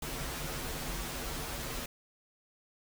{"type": "noise with comb filter", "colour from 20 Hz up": "pink", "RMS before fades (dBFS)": -38, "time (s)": [0.02, 1.86], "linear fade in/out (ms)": 5, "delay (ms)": 10, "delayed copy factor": -0.85, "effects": []}